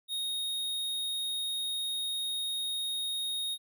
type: tone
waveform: square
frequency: 3729 Hz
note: A#7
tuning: in tune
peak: -32 dBFS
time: 0.08-3.58 s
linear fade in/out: 50 ms
effects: none